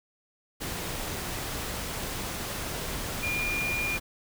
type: tone in noise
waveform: sine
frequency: 2413 Hz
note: D7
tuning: 46 cents sharp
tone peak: -28 dBFS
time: 3.22-3.98 s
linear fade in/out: 20 ms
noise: pink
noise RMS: -34 dBFS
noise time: 0.6-4 s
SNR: +3 dB
effects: none